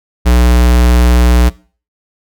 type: tone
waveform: square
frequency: 60.6 Hz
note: B1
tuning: 32 cents flat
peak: -6 dBFS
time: 0.25-1.5 s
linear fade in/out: 20 ms
effects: noise-tail reverb RT60 0.4 s tail -21 dB re dry